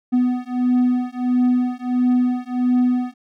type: beating tone pair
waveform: triangle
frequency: 248.1 / 249.6 Hz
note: B3 / B3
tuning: +8 / +19 cents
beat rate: 1.5 Hz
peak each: -17 / -17 dBFS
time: 0.12-3.14 s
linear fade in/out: 20 ms
effects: none